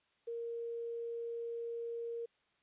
sine tone with quantisation, 466.2 Hz, A#4, in tune, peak -38 dBFS, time 0.27-2.26 s, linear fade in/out 10 ms, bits 11, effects white hiss -75 dBFS RMS until 2.62 s + resampled to 8000 Hz

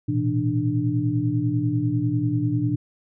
sine tone cluster, 113.6 / 123.7 / 165.4 / 296.6 Hz, A#2 / B2 / E3 / D4, -44 / +3 / +6 / +17 cents, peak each -26 / -24 / -30 / -24 dBFS, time 0.08-2.76 s, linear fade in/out 10 ms, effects none

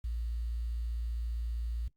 sine tone with quantisation, 57.6 Hz, A#1, 20 cents flat, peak -32 dBFS, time 0.04-1.88 s, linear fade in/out 5 ms, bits 10, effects noise-tail reverb RT60 0.1 s tail -22 dB re dry + Opus 48 kbps

